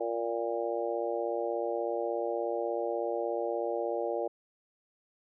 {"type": "harmonic tone with a mistuned harmonic", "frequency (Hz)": 116.54, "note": "A#2", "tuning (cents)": 0, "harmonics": [3, 4, 5, 6, 7], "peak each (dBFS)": [-36, -34, -34, -40, -39], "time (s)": [0, 4.28], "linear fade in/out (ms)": 10, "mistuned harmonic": 7, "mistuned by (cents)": -17, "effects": []}